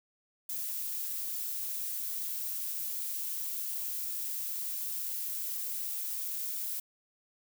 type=noise; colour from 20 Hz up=violet; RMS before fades=-36 dBFS; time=0.49-6.8 s; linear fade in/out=5 ms; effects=none